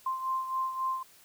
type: beating tone pair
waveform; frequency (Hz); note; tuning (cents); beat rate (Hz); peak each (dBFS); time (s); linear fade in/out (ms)
sine; 1046.5 / 1050.2; C6 / C6; 0 / +6; 3.7; -30 / -37; 0.06-1.03; 5
effects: white hiss -58 dBFS RMS until 1.24 s